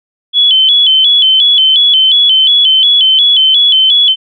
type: tone with vibrato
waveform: sine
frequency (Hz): 3225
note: G7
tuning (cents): +48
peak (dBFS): -4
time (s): 0.33-4.16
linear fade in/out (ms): 50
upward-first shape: square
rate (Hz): 2.8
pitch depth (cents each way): 83
effects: none